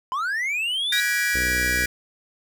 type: linear sweep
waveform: triangle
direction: up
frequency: 987.8 to 3899 Hz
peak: -21 dBFS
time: 0.12-1 s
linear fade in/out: 0 ms
type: chord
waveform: 45% pulse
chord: G# half-diminished seventh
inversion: third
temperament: equal with one note detuned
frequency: 1480 / 1661.2 / 1933.8 / 2349 Hz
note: F#6 / G#6 / B6 / D7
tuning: 0 / 0 / -37 / 0 cents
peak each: -29 / -24 / -26 / -28 dBFS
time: 0.92-1.86 s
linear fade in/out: 5 ms
type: harmonic tone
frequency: 62.1 Hz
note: B1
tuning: 10 cents sharp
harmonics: 1 / 2 / 3 / 4 / 5 / 6 / 7 / 8 / 9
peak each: -30 / -39 / -39 / -40 / -37 / -43 / -40 / -41 / -43 dBFS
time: 1.34-1.86 s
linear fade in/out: 10 ms
effects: none